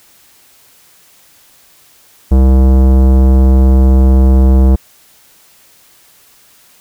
sine tone with tanh clipping, 65.41 Hz, C2, in tune, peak -6 dBFS, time 2.31-4.76 s, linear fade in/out 10 ms, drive 18 dB, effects white hiss -46 dBFS RMS until 6.8 s

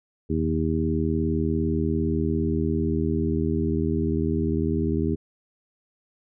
harmonic tone with a mistuned harmonic, 80.1 Hz, E2, 49 cents flat, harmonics 1 / 2 / 3 / 4 / 5, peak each -27 / -28 / -27 / -28 / -29 dBFS, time 0.29-5.16 s, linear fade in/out 20 ms, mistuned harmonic 1, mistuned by +54 cents, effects none

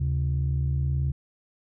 sine tone pair together, 75.54 / 134.6 Hz, D2 / C3, +49 / +49 cents, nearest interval minor seventh, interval 1000 cents, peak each -24 dBFS, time 0-1.12 s, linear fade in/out 10 ms, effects tanh soft clip ceiling -18 dBFS

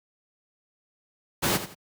pink noise with echo, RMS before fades -23 dBFS, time 1.42-1.58 s, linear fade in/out 20 ms, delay 85 ms, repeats 2, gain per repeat -11 dB, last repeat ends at 1.75 s, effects high-pass 100 Hz 12 dB/octave

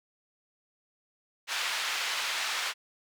white band-pass noise, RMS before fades -32 dBFS, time 1.47-2.74 s, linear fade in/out 50 ms, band 1000 to 3700 Hz, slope 12 dB/octave, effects none

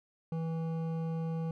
sine tone with hard clipping, 163.2 Hz, E3, 17 cents flat, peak -34 dBFS, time 0.32-1.51 s, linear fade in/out 2 ms, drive 11 dB, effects none

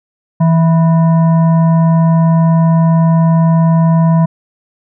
sine tone with frequency modulation, 163.8 Hz, E3, 11 cents flat, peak -6 dBFS, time 0.4-4.26 s, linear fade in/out 10 ms, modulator 822 Hz, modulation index 0.4, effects none

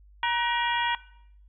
harmonic tone with a mistuned harmonic, 474.1 Hz, A#4, 29 cents sharp, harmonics 2 / 3 / 4 / 5 / 6 / 7, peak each -25 / -32 / -31 / -34 / -35 / -34 dBFS, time 0.23-0.95 s, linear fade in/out 2 ms, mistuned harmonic 3, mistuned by +92 cents, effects noise-tail reverb RT60 0.7 s tail -19 dB re dry + added 50 Hz sine -51 dBFS peak until 1.48 s

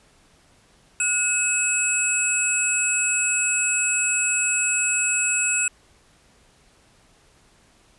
sine tone cluster, 1446 / 2581 / 7700 / 9580 Hz, F#6 / E7 / B8 / D9, -40 / -37 / -45 / +33 cents, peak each -29 / -24 / -22 / -29 dBFS, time 1-5.68 s, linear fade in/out 2 ms, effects pink hiss -57 dBFS RMS until 7.98 s + resampled to 24000 Hz

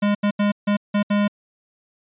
square tone bursts at uneven times, 205.1 Hz, G#3, 21 cents flat, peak -17 dBFS, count 6, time 0.02-0.15 / 0.23-0.31 / 0.39-0.52 / 0.67-0.77 / 0.94-1.03 / 1.1-1.28 s, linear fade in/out 10 ms, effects resampled to 8000 Hz

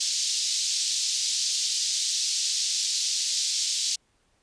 pink band-pass noise, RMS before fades -27 dBFS, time 0-3.96 s, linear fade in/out 10 ms, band 4100 to 7100 Hz, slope 24 dB/octave, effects pink hiss -68 dBFS RMS until 4.42 s + resampled to 22050 Hz

